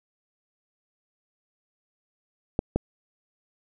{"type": "clicks", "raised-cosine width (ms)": 2, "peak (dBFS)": -9, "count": 2, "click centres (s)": [2.591, 2.76], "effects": []}